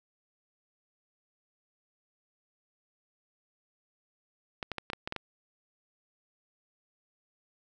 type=clicks; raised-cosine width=0.3 ms; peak=-18 dBFS; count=8; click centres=4.628 / 4.717 / 4.783 / 4.901 / 4.933 / 5.075 / 5.124 / 5.163 s; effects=none